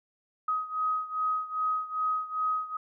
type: beating tone pair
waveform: sine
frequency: 1259 / 1261.5 Hz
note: D#6 / D#6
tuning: +20 / +23 cents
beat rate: 2.5 Hz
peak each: -29 / -32 dBFS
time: 0.48-2.77 s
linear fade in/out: 5 ms
effects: none